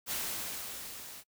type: noise with level ramp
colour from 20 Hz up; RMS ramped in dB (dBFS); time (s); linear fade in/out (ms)
white; -34 to -48; 0.06-1.24; 50
effects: noise-tail reverb RT60 0.1 s tail -26 dB re dry